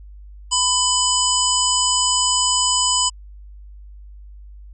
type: harmonic tone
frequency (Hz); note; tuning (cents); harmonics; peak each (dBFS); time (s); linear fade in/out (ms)
1000; B5; +21; 1 / 3 / 5 / 7 / 8; -22 / -22 / -22 / -22 / -22; 0.51-3.1; 20
effects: added 50 Hz sine -37 dBFS peak until 4.73 s